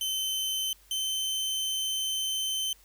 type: tone pair in turn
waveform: sawtooth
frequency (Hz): 3070 / 3082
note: G7 / G7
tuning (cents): -37 / -30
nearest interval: unison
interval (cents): 7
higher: second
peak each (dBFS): -25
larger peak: neither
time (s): 0.01-0.73 / 0.91-2.73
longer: second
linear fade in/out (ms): 2
effects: added 50 Hz sine -60 dBFS peak until 2.84 s + white hiss -60 dBFS RMS until 2.84 s